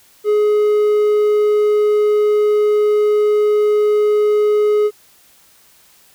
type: tone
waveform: triangle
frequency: 420.1 Hz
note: G#4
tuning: 20 cents sharp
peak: -9 dBFS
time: 0.24-4.91 s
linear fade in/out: 50 ms
effects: white hiss -50 dBFS RMS until 6.14 s